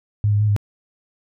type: tone with pitch steps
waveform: sine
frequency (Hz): 104.3 / 103.2 / 106.1 / 102.8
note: G#2 / G#2 / G#2 / G#2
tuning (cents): +8 / -10 / +38 / -17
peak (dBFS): -14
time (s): 0.24-0.564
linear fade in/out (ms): 0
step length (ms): 81
effects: none